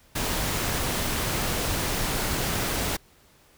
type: noise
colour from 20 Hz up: pink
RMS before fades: -27 dBFS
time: 0.15-2.97 s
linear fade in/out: 10 ms
effects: pink hiss -58 dBFS RMS until 3.57 s